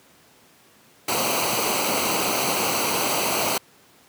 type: noise with comb filter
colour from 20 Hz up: pink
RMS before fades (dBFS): -23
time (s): 1.08-3.58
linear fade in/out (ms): 5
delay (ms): 0.57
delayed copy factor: -0.7
effects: pink hiss -54 dBFS RMS until 4.08 s + high-pass 150 Hz 12 dB/octave